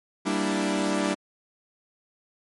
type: chord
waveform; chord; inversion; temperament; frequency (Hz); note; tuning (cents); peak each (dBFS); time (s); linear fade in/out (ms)
sawtooth; E half-diminished seventh; first; equal; 196 / 233.1 / 293.7 / 329.6; G3 / Bb3 / D4 / E4; 0 / 0 / 0 / 0; -24 / -29 / -24 / -26; 0.25-1.15; 20
effects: MP3 48 kbps